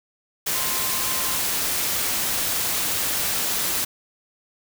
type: tone in noise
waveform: sine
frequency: 1046.5 Hz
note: C6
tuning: in tune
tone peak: -35 dBFS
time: 0.54-1.39 s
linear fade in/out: 10 ms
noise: white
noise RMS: -24 dBFS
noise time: 0.46-3.85 s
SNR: -14 dB
effects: none